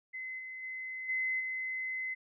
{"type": "tone with level steps", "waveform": "sine", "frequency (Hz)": 2045, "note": "C7", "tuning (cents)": -40, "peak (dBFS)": [-38, -41, -38, -30, -34], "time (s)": [0.13, 2.15], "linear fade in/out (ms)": 20, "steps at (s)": [0.38, 0.62, 1.08, 1.39], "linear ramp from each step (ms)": 20, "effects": []}